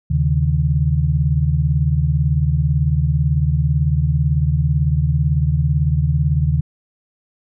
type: tone cluster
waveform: sine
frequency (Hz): 77.6 / 135.5 / 153.5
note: D#2 / C#3 / D#3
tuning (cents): -4 / -39 / -23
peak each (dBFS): -18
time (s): 0.1-6.61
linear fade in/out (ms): 10
effects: none